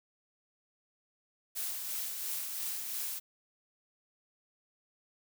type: noise with tremolo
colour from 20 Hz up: blue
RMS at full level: -36 dBFS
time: 1.55-3.2 s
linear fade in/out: 20 ms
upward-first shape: sine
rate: 2.9 Hz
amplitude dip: 35%
effects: none